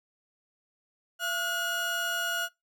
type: tone pair together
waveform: 30% pulse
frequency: 681 / 1443 Hz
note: F5 / F#6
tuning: -44 / -44 cents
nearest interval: octave + minor second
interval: 1300 cents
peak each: -34 / -26 dBFS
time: 1.19-2.49 s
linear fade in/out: 50 ms
effects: noise-tail reverb RT60 0.2 s tail -23 dB re dry